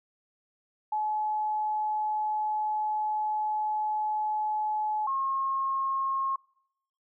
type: tone pair in turn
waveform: sine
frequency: 854 / 1078.2 Hz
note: G#5 / C#6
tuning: +48 / -48 cents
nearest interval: major third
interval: 404 cents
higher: second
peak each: -26 dBFS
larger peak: neither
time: 0.92-5.07 / 5.07-6.36 s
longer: first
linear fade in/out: 5 ms
effects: noise-tail reverb RT60 0.8 s tail -25 dB re dry